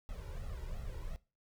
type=noise with flanger; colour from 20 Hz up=brown; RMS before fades=-42 dBFS; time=0.09-1.16 s; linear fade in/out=0 ms; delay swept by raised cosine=1.5 to 2.13 ms; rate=2.8 Hz; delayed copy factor=+1; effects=noise-tail reverb RT60 0.3 s tail -19 dB re dry